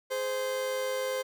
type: tone pair together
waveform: 40% pulse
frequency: 417.8 / 519.7 Hz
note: G#4 / C5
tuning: +10 / -12 cents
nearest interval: major third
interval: 378 cents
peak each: -38 / -29 dBFS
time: 0.1-1.23 s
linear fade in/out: 20 ms
effects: none